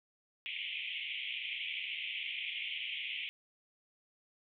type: band-pass noise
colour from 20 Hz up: white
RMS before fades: -40 dBFS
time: 0.46-3.29 s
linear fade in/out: 0 ms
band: 2100 to 3300 Hz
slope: 96 dB/octave
effects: none